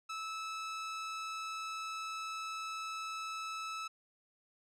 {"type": "tone", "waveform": "sawtooth", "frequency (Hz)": 1306, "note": "E6", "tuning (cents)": -17, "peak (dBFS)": -35, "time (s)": [0.09, 3.88], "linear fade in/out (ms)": 10, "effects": ["low-pass 7000 Hz 12 dB/octave"]}